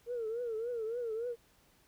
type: tone with vibrato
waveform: sine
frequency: 462.1 Hz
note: A#4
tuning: 15 cents flat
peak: -33 dBFS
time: 0.06-1.36 s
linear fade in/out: 50 ms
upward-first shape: triangle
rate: 3.5 Hz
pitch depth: 130 cents each way
effects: tanh soft clip ceiling -30 dBFS + pink hiss -67 dBFS RMS until 1.87 s